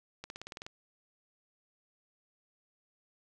accelerating click train, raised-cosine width 0.2 ms, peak -25 dBFS, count 9, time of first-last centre 0.24-0.665 s, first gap 61 ms, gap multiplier 0.96, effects none

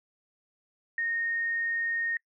sine tone, 1850 Hz, A#6, 14 cents flat, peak -27 dBFS, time 0.98-2.17 s, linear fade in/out 2 ms, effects noise-tail reverb RT60 0.1 s tail -25 dB re dry

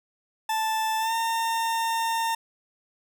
40% pulse tone with pitch glide, 880 to 911 Hz, A5 to A#5, 0 to -40 cents, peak -23 dBFS, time 0.49-2.35 s, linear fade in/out 5 ms, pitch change +60 cents, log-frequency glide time 0.99-1.13 s, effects none

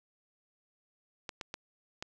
clicks, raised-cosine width 0.2 ms, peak -21 dBFS, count 4, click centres 1.292 / 1.412 / 1.541 / 2.025 s, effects none

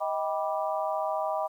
harmonic tone with a mistuned harmonic, 196 Hz, G3, in tune, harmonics 3 / 4 / 5 / 6, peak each -30 / -32 / -34 / -36 dBFS, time 0-1.48 s, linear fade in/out 20 ms, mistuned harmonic 3, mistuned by +120 cents, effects 10-bit

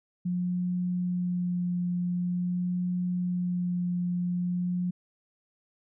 sine tone with vibrato, 178.2 Hz, F3, 35 cents sharp, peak -26 dBFS, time 0.25-4.91 s, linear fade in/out 10 ms, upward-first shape sine, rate 0.46 Hz, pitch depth 11 cents each way, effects none

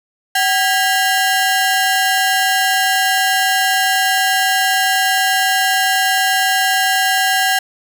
sawtooth ring-modulated tone, 1197 Hz, D6, 33 cents sharp, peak -6 dBFS, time 0.35-7.59 s, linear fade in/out 5 ms, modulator 434 Hz, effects none

